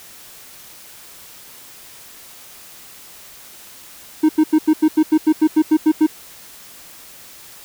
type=tone bursts; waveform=triangle; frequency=311.1 Hz; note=D#4; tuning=in tune; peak=-7 dBFS; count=13; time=4.23-6.067 s; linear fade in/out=10 ms; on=61 ms; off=87 ms; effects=white hiss -41 dBFS RMS until 7.64 s